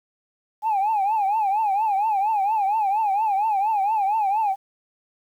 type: tone with vibrato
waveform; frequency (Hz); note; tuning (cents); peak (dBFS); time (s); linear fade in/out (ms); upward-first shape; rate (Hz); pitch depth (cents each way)
sine; 830; G#5; -1; -17; 0.62-4.56; 50; triangle; 4.3; 160
effects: tanh soft clip ceiling -16 dBFS + 9-bit